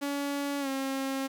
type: tone with pitch glide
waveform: sawtooth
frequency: 283.2 to 269.3 Hz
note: C#4 to C#4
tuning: +37 to -50 cents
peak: -26 dBFS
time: 0.01-1.28 s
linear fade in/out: 20 ms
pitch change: -87 cents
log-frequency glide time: 0.6-0.68 s
effects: 10-bit